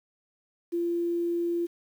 sine tone with quantisation, 343.1 Hz, F4, 31 cents flat, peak -25 dBFS, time 0.72-1.67 s, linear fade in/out 20 ms, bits 9, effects none

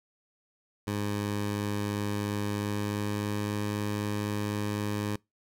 15% pulse tone with pitch glide, 102.9 to 103.92 Hz, G#2 to G#2, -16 to +2 cents, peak -23 dBFS, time 0.87-5.16 s, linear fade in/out 5 ms, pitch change +18 cents, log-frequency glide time 2.48-3.61 s, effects noise-tail reverb RT60 0.2 s tail -25 dB re dry

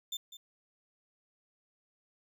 35% pulse tone with echo, 3558 Hz, A7, 19 cents sharp, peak -33 dBFS, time 0.12-0.17 s, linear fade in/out 5 ms, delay 200 ms, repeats 1, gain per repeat -12 dB, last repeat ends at 0.37 s, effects none

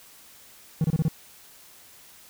triangle tone bursts, 158.5 Hz, D#3, 32 cents sharp, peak -17 dBFS, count 5, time 0.81-1.083 s, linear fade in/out 2 ms, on 33 ms, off 27 ms, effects white hiss -51 dBFS RMS until 2.29 s

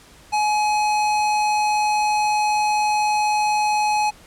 sine tone with hard clipping, 844 Hz, G#5, 28 cents sharp, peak -19 dBFS, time 0.32-4.11 s, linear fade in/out 20 ms, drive 17 dB, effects pink hiss -48 dBFS RMS until 4.26 s + low-pass 11000 Hz 12 dB/octave

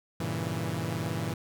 sawtooth chord, G diminished seventh, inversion none, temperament equal, 98 / 116.54 / 138.59 / 164.81 Hz, G2 / Bb2 / Db3 / Fb3, 0 / 0 / 0 / 0 cents, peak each -33 / -31 / -34 / -30 dBFS, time 0.2-1.34 s, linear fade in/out 5 ms, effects none

